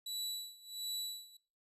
sawtooth tone with tremolo, 3941 Hz, B7, 4 cents flat, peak -33 dBFS, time 0.06-1.37 s, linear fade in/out 5 ms, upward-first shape sine, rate 1.4 Hz, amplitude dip 90%, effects noise-tail reverb RT60 0.4 s tail -20 dB re dry + resampled to 32000 Hz

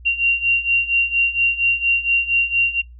sine beating tone pair, 2759 / 2763.3 Hz, F7 / F7, -22 / -19 cents, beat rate 4.3 Hz, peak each -20 / -17 dBFS, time 0.05-2.82 s, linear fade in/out 20 ms, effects noise-tail reverb RT60 0.2 s tail -26 dB re dry + added 60 Hz sine -38 dBFS peak until 2.99 s

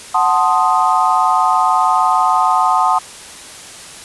sine chord, F# diminished seventh, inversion none, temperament equal, 740 / 880 / 1046.5 / 1244.5 Hz, F#5 / A5 / C6 / Eb6, 0 / 0 / 0 / 0 cents, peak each -16 dBFS, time 0.14-2.99 s, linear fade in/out 10 ms, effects white hiss -34 dBFS RMS until 4.04 s + resampled to 24000 Hz

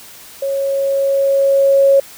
sine tone with level ramp, 550 Hz, C#5, 14 cents flat, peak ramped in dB -16 to -6 dBFS, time 0.42-2 s, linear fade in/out 5 ms, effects white hiss -38 dBFS RMS until 2.17 s

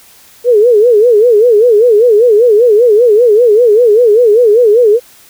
sine tone with vibrato, 451.5 Hz, A4, 45 cents sharp, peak -3 dBFS, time 0.44-5 s, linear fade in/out 50 ms, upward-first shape sine, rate 5.1 Hz, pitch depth 170 cents each way, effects white hiss -41 dBFS RMS until 5.29 s

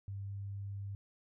sine tone with pitch glide, 99 to 99.57 Hz, G2 to G2, +18 to +28 cents, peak -39 dBFS, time 0.08-0.95 s, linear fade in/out 0 ms, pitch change +10 cents, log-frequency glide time 0.26-0.31 s, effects none

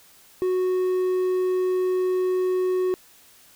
triangle tone, 368.4 Hz, F#4, 7 cents flat, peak -18 dBFS, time 0.42-2.94 s, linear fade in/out 0 ms, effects white hiss -53 dBFS RMS until 3.55 s

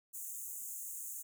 pink high-pass noise, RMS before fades -44 dBFS, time 0.13-1.23 s, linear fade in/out 20 ms, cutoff 6500 Hz, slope 96 dB/octave, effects none

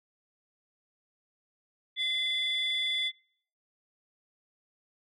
sine tone pair together, 2057 / 3459 Hz, C7 / A7, -30 / -30 cents, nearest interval major sixth, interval 900 cents, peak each -32 / -27 dBFS, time 1.96-3.12 s, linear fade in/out 50 ms, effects noise-tail reverb RT60 0.6 s tail -25 dB re dry + tanh soft clip ceiling -23 dBFS

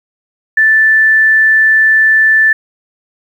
sine tone, 1760 Hz, A6, in tune, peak -5 dBFS, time 0.57-2.53 s, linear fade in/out 5 ms, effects 7-bit

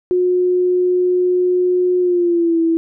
sine tone with pitch glide, 361.5 to 329.6 Hz, F#4 to E4, -40 to 0 cents, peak -12 dBFS, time 0.11-2.77 s, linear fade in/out 0 ms, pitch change -160 cents, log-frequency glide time 2-2.6 s, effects none

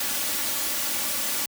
white noise with comb filter, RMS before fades -27 dBFS, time 0-1.46 s, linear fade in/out 5 ms, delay 3.5 ms, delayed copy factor +0.65, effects high-pass 80 Hz 12 dB/octave

